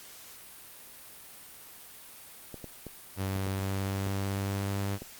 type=clicks; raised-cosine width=2 ms; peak=-27 dBFS; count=7; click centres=2.543 / 2.643 / 2.867 / 3.361 / 3.468 / 4.07 / 5.02 s
type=tone with pitch glide; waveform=sawtooth; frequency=96.2 to 99.53 Hz; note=G2 to G2; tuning=-32 to +27 cents; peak=-26 dBFS; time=3.16-4.99 s; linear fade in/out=50 ms; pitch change=+59 cents; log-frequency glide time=3.3-4.84 s
effects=white hiss -49 dBFS RMS until 5.19 s + Opus 48 kbps